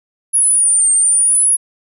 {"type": "exponential two-way sweep", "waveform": "sine", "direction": "down then up", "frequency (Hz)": [10548, 8640, 10548], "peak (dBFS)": -9, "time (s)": [0.33, 1.57], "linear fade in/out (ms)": 20, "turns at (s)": 0.91, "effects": []}